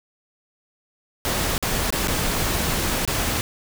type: noise with dropouts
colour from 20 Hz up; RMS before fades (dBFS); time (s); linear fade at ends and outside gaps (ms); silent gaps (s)
pink; -23; 1.25-3.41; 0; 1.579-1.626 / 1.904-1.925 / 2.073-2.082 / 3.051-3.076
effects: none